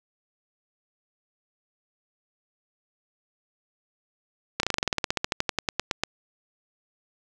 slowing click train, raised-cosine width 0.2 ms, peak -6 dBFS, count 22, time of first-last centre 4.6-6.036 s, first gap 32 ms, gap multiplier 1.07, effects none

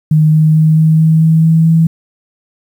sine tone with pitch steps, 154.8 / 155.97 / 157.14 / 158.33 / 159.52 / 160.72 / 161.93 / 163.15 Hz, D#3 / D#3 / D#3 / D#3 / D#3 / E3 / E3 / E3, -9 / +5 / +17 / +31 / +43 / -44 / -31 / -18 cents, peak -5 dBFS, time 0.11-1.87 s, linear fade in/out 5 ms, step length 220 ms, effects 7-bit

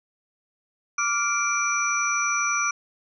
sine tone cluster, 1164 / 1396 / 2344 / 5890 Hz, D6 / F6 / D7 / F#8, -16 / -1 / -4 / -9 cents, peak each -27 dBFS, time 0.98-2.71 s, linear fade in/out 5 ms, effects none

